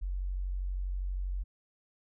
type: tone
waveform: sine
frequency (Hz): 46.25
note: F#1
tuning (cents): 0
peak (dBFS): -31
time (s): 0.01-1.44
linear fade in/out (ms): 20
effects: none